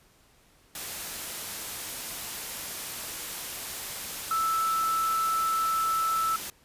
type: tone in noise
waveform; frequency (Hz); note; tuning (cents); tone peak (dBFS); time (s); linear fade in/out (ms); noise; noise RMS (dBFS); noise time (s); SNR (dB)
sine; 1318.5; E6; 0; -24; 4.31-6.36; 2; white; -36; 0.75-6.5; +9
effects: pink hiss -61 dBFS RMS until 6.64 s + resampled to 32000 Hz